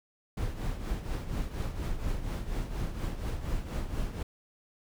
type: noise with tremolo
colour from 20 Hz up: brown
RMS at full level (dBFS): -30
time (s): 0.37-4.23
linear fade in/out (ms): 5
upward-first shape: triangle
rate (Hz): 4.2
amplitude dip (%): 70
effects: none